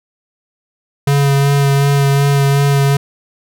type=tone with vibrato; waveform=square; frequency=140.2 Hz; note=C#3; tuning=20 cents sharp; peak=-10 dBFS; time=1.07-2.97 s; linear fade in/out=5 ms; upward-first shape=sine; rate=2.7 Hz; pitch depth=16 cents each way; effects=none